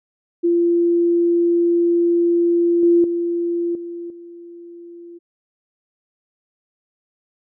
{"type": "tone with level steps", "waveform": "sine", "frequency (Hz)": 343.2, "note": "F4", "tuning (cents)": -30, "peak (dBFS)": [-13, -10, -18, -27, -35], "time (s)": [0.43, 5.19], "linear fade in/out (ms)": 20, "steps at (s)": [2.83, 3.04, 3.75, 4.1], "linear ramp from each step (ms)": 2, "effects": []}